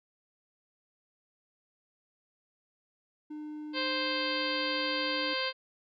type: tone with pitch glide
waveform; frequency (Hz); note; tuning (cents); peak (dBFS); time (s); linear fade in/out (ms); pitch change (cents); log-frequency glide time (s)
triangle; 302.5 to 297.8; D#4 to D4; -49 to +24; -36; 3.3-5.34; 10; -27; 3.79-4.64
type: harmonic tone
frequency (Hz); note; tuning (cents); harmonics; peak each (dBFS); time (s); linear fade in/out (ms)
523.3; C5; 0; 1 / 2 / 3 / 4 / 5 / 6 / 7 / 8 / 9; -36 / -38 / -38 / -39 / -39 / -38 / -42 / -40 / -38; 3.73-5.53; 50
effects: none